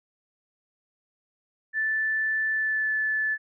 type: tone with pitch glide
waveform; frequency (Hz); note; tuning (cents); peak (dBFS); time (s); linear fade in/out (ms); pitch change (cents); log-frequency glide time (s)
sine; 1757 to 1739.8; A6 to A6; -3 to -20; -23; 1.73-3.38; 50; -17; 2.51-2.91
effects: none